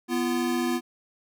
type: tone pair together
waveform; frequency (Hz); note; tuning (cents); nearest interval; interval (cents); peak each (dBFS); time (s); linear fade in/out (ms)
square; 246.9 / 341.4; B3 / F4; 0 / -39; tritone; 561; -27 / -28; 0.08-0.81; 50
effects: none